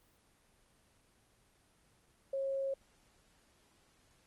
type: tone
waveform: sine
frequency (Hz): 543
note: C#5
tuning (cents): -36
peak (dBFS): -33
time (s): 2.33-2.74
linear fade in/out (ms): 5
effects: pink hiss -69 dBFS RMS until 4.26 s + Opus 24 kbps